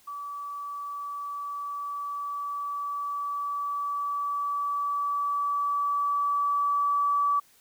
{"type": "tone with level ramp", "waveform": "sine", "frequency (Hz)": 1150, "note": "D6", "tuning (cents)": -37, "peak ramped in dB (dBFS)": [-34, -21], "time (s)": [0.07, 7.4], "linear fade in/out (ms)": 10, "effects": ["white hiss -60 dBFS RMS until 7.6 s"]}